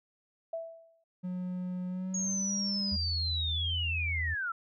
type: tone with exponential decay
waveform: sine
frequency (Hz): 659.3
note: E5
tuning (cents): 0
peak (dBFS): -31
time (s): 0.53-1.04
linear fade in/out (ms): 5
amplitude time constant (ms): 110
type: tone with pitch glide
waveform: triangle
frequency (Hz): 181.4 to 200.1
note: F#3 to G3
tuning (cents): -34 to +36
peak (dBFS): -31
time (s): 1.23-2.97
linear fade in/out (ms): 20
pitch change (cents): +170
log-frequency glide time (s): 1.88-2.56
type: linear sweep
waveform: sine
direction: down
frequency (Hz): 6645 to 1318.5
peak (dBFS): -31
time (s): 2.14-4.52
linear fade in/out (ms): 5
type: tone with vibrato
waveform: sine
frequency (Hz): 82.41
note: E2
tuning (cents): 0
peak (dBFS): -32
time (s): 2.91-4.35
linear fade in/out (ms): 20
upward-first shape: triangle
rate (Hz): 1.4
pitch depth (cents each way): 29
effects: none